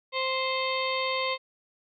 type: harmonic tone with a mistuned harmonic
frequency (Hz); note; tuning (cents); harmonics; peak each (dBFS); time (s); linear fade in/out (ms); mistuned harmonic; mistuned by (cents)
523.3; C5; 0; 1 / 2 / 4 / 5 / 6 / 7 / 8; -31 / -31 / -33 / -37 / -38 / -37 / -38; 0.12-1.38; 50; 8; +71
effects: none